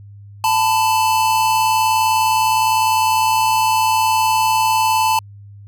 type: tone pair together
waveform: square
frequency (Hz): 880.3 / 1000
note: A5 / B5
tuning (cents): +1 / +21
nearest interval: major second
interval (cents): 220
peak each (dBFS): -15 / -20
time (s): 0.44-5.19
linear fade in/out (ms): 2
effects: added 101 Hz sine -36 dBFS peak until 5.67 s